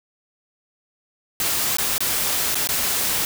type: noise with dropouts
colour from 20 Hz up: white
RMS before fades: -22 dBFS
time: 1.4-3.25 s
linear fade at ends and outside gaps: 1 ms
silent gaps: 1.77-1.784 / 1.981-2.005 / 2.546-2.554 / 2.673-2.689 s
effects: none